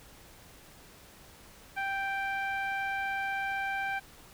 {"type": "tone with low-pass filter", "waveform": "sawtooth", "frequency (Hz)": 784, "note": "G5", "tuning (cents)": 0, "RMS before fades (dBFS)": -33, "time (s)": [1.76, 4], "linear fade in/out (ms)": 20, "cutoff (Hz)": 2000, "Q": 4.6, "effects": ["pink hiss -54 dBFS RMS until 4.33 s"]}